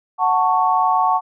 sine chord, F# minor, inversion none, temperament just, 740 / 888 / 1110 Hz, F#5 / A5 / C#6, 0 / +16 / +2 cents, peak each -18 dBFS, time 0.18-1.21 s, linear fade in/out 50 ms, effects none

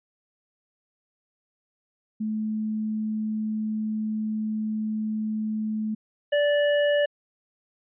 sine / square tone pair in turn, 216.3 / 583 Hz, A3 / D5, -29 / -13 cents, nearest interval octave + perfect fourth, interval 1716 cents, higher second, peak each -25 / -20 dBFS, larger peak second, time 2.2-5.95 / 6.32-7.06 s, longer first, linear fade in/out 10 ms, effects resampled to 8000 Hz

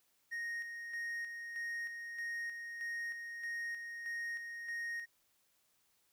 triangle tone with tremolo, 1864.7 Hz, A#6, in tune, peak -36 dBFS, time 0.31-5.06 s, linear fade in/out 20 ms, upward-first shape square, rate 1.6 Hz, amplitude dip 45%, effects white hiss -75 dBFS RMS until 6.12 s

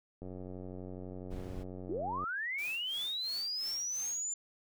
click train, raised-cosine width 2 ms, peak -32 dBFS, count 187, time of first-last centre 0.22-2.24 s, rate 92.1 Hz
brown noise, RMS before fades -43 dBFS, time 1.3-1.64 s, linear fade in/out 20 ms
sine linear sweep, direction up, 278.1 to 7200 Hz, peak -34 dBFS, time 1.89-4.34 s, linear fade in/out 5 ms
white noise with tremolo, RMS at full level -49 dBFS, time 2.58-4.23 s, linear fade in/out 5 ms, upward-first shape sine, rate 2.9 Hz, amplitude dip 85%
effects none

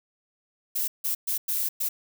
violet noise bursts at uneven times, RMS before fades -27 dBFS, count 5, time 0.75-0.88 / 1.04-1.15 / 1.27-1.38 / 1.48-1.69 / 1.8-1.89 s, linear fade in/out 10 ms, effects none

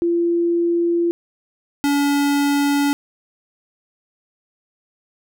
sine / square tone pair in turn, 342 / 285 Hz, F4 / C#4, -36 / +48 cents, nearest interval minor third, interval 316 cents, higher first, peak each -15 / -16 dBFS, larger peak first, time 0.02-1.11 / 1.84-2.93 s, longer neither, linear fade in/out 0 ms, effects none

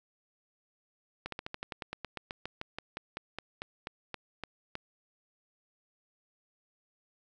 slowing click train, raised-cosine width 0.3 ms, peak -21 dBFS, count 23, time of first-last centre 1.26-4.754 s, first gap 63 ms, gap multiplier 1.08, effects none

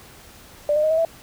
sine tone with pitch steps, 590 / 606.6 / 623.6 / 641.2 / 659.2 Hz, D5 / D#5 / D#5 / E5 / E5, +8 / -44 / +4 / -48 / 0 cents, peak -16 dBFS, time 0.69-1.05 s, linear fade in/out 2 ms, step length 72 ms, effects pink hiss -46 dBFS RMS until 1.22 s

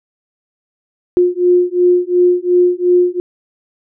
sine beating tone pair, 355.5 / 358.3 Hz, F4 / F4, +31 / +44 cents, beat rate 2.8 Hz, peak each -12 dBFS, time 1.17-3.2 s, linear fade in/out 0 ms, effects none

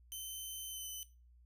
10% pulse tone with pitch glide, 3071 to 3025 Hz, G7 to F#7, -36 to +38 cents, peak -35 dBFS, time 0.12-1.03 s, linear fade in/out 0 ms, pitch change -26 cents, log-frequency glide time 0.7-0.88 s, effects noise-tail reverb RT60 0.3 s tail -17 dB re dry + added 60 Hz sine -60 dBFS peak until 1.45 s

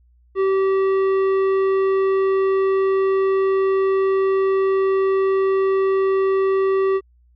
sine tone with tanh clipping, 385.6 Hz, G4, 28 cents flat, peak -17 dBFS, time 0.35-7.01 s, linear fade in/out 50 ms, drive 11 dB, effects added 60 Hz sine -52 dBFS peak until 7.35 s

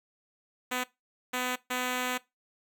5% pulse tone bursts at uneven times, 251.1 Hz, B3, 29 cents sharp, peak -18 dBFS, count 3, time 0.71-0.84 / 1.33-1.56 / 1.7-2.18 s, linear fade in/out 10 ms, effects noise-tail reverb RT60 0.2 s tail -20 dB re dry

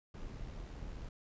brown noise with amplitude modulation, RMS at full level -43 dBFS, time 0.14-1.09 s, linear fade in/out 5 ms, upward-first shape sine, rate 78.7 Hz, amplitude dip 40%, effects resampled to 16000 Hz

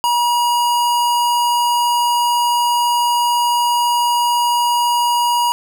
square tone, 959 Hz, A#5, 49 cents sharp, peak -14 dBFS, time 0.04-5.52 s, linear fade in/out 0 ms, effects none

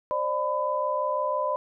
sine tone cluster, 533 / 599 / 1003 Hz, C5 / D5 / B5, +32 / +34 / +26 cents, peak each -31 / -28 / -27 dBFS, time 0.11-1.56 s, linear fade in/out 0 ms, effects none

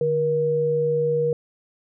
sine tone pair together, 150 / 476.2 Hz, D3 / A#4, +37 / +37 cents, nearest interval octave + minor sixth, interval 2000 cents, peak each -27 / -19 dBFS, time 0.01-1.33 s, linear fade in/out 2 ms, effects none

